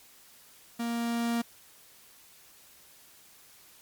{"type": "tone with level ramp", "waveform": "45% pulse", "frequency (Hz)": 234.1, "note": "A#3", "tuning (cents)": 8, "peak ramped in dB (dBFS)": [-30, -26], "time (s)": [0.79, 1.42], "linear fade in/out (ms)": 10, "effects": ["white hiss -56 dBFS RMS until 3.81 s", "MP3 96 kbps"]}